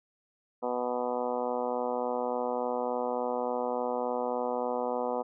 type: harmonic tone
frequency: 123.47 Hz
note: B2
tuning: in tune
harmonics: 2 / 3 / 4 / 5 / 6 / 7 / 8 / 9 / 10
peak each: -38 / -41 / -32 / -37 / -36 / -39 / -39 / -47 / -45 dBFS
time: 0.62-5.23 s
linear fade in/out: 20 ms
effects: none